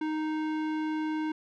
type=tone with low-pass filter; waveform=square; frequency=310.7 Hz; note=D#4; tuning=2 cents flat; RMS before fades=-31 dBFS; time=0.01-1.32 s; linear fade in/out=5 ms; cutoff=2300 Hz; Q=0.7; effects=none